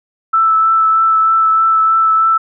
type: tone with vibrato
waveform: sine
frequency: 1318.5 Hz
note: E6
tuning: in tune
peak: -8 dBFS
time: 0.33-2.38 s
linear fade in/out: 10 ms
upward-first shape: triangle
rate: 3.2 Hz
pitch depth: 14 cents each way
effects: none